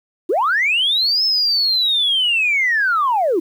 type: linear two-way sweep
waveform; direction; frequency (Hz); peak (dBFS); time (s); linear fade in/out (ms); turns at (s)
sine; up then down; 300 to 5274 to 300; -13; 0.29-3.4; 10; 1.24
effects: tanh soft clip ceiling -9 dBFS + 8-bit